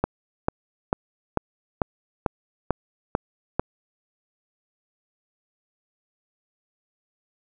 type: click train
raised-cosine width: 1 ms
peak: -6 dBFS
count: 9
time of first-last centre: 0.04-3.596 s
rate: 2.25 Hz
effects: none